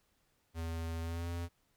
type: tone with pitch glide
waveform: square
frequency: 82.41 to 85.66 Hz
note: E2 to F2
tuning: 0 to -33 cents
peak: -37 dBFS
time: 0.54-1.49 s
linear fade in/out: 50 ms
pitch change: +67 cents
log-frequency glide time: 1.01-1.29 s
effects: pink hiss -75 dBFS RMS until 1.76 s